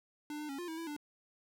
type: tone with pitch steps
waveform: square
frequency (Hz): 298 / 300.7 / 275.4 / 351.6 / 322.1 / 331.6 / 295.1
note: D4 / D4 / C#4 / F4 / E4 / E4 / D4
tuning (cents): +25 / +41 / -11 / +12 / -40 / +10 / +8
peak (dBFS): -40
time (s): 0.3-0.965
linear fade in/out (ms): 2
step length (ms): 95
effects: none